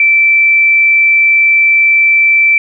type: tone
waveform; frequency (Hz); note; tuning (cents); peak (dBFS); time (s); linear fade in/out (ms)
sine; 2331; D7; -14; -5; 0-2.58; 2
effects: none